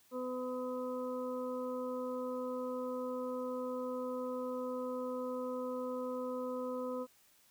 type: harmonic tone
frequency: 252.6 Hz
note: B3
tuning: 39 cents sharp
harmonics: 1 / 2 / 4 / 5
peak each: -41 / -38 / -47 / -48 dBFS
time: 0.11-7.07 s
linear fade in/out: 50 ms
effects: white hiss -67 dBFS RMS until 7.5 s